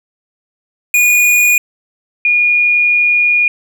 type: tone pair in turn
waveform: square / sine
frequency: 2449 / 2437 Hz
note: D#7 / D#7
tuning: -28 / -37 cents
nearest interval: unison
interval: 9 cents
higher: first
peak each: -8 dBFS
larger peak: neither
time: 0.94-1.58 / 2.25-3.48 s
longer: second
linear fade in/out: 2 ms
effects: none